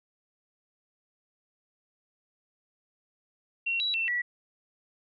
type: tone with pitch steps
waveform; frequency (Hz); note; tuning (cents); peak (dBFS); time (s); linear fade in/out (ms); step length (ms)
sine; 2734 / 3908 / 2690 / 1943; F7 / B7 / E7 / B6; -37 / -19 / +34 / -29; -26; 3.66-4.22; 10; 140
effects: none